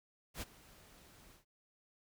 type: noise with ADSR envelope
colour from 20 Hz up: pink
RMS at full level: -41 dBFS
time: 0.34-1.45 s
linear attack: 77 ms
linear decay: 27 ms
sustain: -20 dB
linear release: 120 ms
effects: none